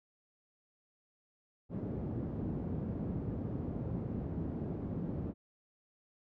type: band-pass noise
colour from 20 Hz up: pink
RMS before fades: -38 dBFS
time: 1.69-5.34 s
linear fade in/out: 50 ms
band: 100 to 300 Hz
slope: 12 dB/octave
effects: none